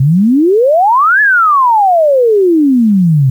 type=exponential two-way sweep; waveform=sine; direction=up then down; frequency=127 to 1744 to 127 Hz; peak=-5 dBFS; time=0-3.3 s; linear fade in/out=5 ms; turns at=1.21 s; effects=7-bit